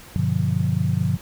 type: chord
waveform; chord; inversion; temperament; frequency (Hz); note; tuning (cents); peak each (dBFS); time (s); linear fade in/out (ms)
sine; G dominant seventh; none; just; 98 / 122.5 / 147 / 176.4; G2 / B2 / D3 / F3; 0 / -14 / +2 / +18; -24; 0.16-1.17; 0
effects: pink hiss -44 dBFS RMS until 1.21 s